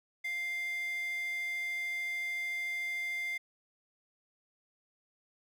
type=tone with high-pass filter; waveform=square; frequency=698.5 Hz; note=F5; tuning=in tune; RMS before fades=-36 dBFS; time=0.24-3.38 s; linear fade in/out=10 ms; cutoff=2100 Hz; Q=7; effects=none